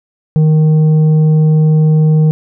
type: tone with tanh clipping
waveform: triangle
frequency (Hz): 155.56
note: D#3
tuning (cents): 0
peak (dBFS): -7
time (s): 0.36-2.31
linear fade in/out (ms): 0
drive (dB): 10
effects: none